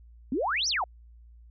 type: exponential two-way sweep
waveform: sine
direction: up then down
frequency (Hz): 230 to 6140 to 669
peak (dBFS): -25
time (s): 0.32-0.84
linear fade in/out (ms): 2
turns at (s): 0.68
effects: added 58 Hz sine -49 dBFS peak until 1.5 s